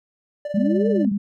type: tone with tremolo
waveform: triangle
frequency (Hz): 587.3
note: D5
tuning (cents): 0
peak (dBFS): -21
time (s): 0.45-1.05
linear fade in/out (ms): 2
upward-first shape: triangle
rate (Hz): 20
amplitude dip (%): 80
type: linear two-way sweep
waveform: sine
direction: up then down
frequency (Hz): 185 to 470.1 to 185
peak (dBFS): -19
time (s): 0.54-1.12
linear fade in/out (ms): 5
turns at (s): 0.89
type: tone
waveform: sine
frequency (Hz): 203.1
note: G#3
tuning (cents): -38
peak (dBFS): -19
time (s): 0.57-1.18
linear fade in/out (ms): 10
effects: none